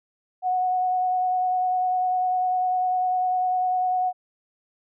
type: tone with vibrato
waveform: sine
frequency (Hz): 735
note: F#5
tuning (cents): -12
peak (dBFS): -20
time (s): 0.42-4.13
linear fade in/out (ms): 50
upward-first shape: sine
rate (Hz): 10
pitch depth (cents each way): 14
effects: none

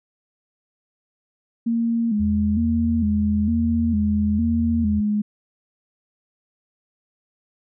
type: tone with vibrato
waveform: sine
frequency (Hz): 220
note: A3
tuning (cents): 0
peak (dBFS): -18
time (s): 1.66-5.22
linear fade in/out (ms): 10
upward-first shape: square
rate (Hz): 1.1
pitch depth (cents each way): 87
type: tone with pitch glide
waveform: sine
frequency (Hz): 82.41 to 81.65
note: E2 to E2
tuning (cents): 0 to -16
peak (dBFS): -23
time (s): 2.19-5.01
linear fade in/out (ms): 20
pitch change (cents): -16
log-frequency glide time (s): 4.55-4.9
effects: none

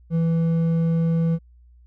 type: tone with hard clipping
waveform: sine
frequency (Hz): 165.1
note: E3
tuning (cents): +3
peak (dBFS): -19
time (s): 0.1-1.39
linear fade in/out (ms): 50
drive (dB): 5
effects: added 60 Hz sine -48 dBFS peak until 1.86 s

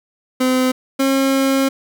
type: tone pair in turn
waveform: 30% pulse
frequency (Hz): 256.6 / 269.9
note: C4 / C#4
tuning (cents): -34 / -46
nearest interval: minor second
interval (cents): 88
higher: second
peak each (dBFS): -11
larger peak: neither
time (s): 0.4-0.72 / 0.99-1.69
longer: second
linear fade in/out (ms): 10
effects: none

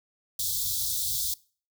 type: band-stop noise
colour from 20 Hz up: white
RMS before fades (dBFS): -29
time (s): 0.39-1.34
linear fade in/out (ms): 5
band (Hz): 150 to 3400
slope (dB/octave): 96
effects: noise-tail reverb RT60 0.4 s tail -22 dB re dry

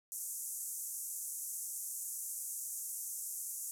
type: band-pass noise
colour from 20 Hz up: white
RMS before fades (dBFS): -42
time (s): 0.12-3.71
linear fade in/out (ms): 0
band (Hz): 6400 to 13000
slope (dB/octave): 48
effects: none

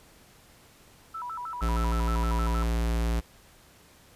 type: tone with vibrato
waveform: sine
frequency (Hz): 1136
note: C#6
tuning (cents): +42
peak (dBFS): -33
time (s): 1.14-2.64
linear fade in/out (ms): 10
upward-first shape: square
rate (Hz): 6.4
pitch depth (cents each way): 260
type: tone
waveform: square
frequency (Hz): 57.3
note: A#1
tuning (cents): -29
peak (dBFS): -25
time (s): 1.61-3.21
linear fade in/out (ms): 20
effects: pink hiss -56 dBFS RMS until 4.15 s + resampled to 32000 Hz

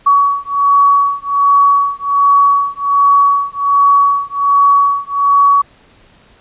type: beating tone pair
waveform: sine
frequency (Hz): 1128 / 1129.3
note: C#6 / C#6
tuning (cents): +30 / +32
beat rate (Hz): 1.3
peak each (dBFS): -11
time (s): 0.06-5.62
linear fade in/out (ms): 10
effects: pink hiss -47 dBFS RMS until 6.4 s + resampled to 8000 Hz

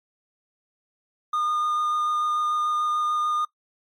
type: tone with vibrato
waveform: triangle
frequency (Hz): 1219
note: D#6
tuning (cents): -36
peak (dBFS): -20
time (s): 1.33-3.45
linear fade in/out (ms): 5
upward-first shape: sine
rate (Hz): 6.8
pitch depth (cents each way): 9
effects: noise-tail reverb RT60 0.1 s tail -19 dB re dry + MP3 64 kbps

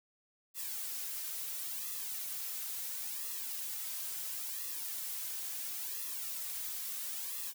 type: noise with flanger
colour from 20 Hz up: blue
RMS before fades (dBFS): -40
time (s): 0.54-7.54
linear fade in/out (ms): 50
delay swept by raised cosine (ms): 1.3 to 3.6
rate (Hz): 0.73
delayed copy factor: -0.85
effects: none

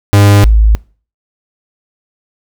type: tone pair in turn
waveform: 45% pulse / sine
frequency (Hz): 101.5 / 53.77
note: G#2 / A1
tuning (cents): -39 / -39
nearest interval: major seventh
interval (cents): 1100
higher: first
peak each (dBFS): -3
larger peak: neither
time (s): 0.13-0.44 / 0.44-0.75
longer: neither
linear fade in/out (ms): 0
effects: noise-tail reverb RT60 0.4 s tail -24 dB re dry

